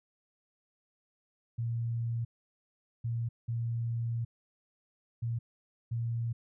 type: tone bursts at uneven times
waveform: sine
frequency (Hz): 116.54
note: A#2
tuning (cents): 0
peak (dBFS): -30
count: 5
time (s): 1.58-2.25 / 3.04-3.29 / 3.48-4.25 / 5.22-5.39 / 5.91-6.33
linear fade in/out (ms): 10
effects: none